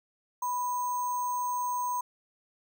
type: tone with sample-and-hold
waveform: sine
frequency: 988 Hz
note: B5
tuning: in tune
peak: -28 dBFS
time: 0.42-2.01 s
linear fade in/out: 5 ms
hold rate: 7350 Hz
effects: none